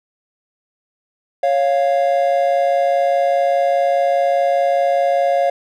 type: tone pair together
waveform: triangle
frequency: 553.6 / 698.5 Hz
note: C#5 / F5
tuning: -2 / 0 cents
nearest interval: major third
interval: 402 cents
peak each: -14 dBFS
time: 1.43-5.5 s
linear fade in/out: 5 ms
effects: none